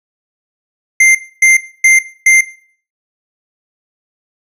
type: tone bursts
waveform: square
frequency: 2093 Hz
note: C7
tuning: in tune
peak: -5 dBFS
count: 4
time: 1-2.41 s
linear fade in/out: 5 ms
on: 150 ms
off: 270 ms
effects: noise-tail reverb RT60 0.5 s tail -18 dB re dry + low-pass 11000 Hz 12 dB/octave